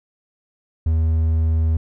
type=tone; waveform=triangle; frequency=80.3 Hz; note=E2; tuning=45 cents flat; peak=-13 dBFS; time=0.86-1.77 s; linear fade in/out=5 ms; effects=none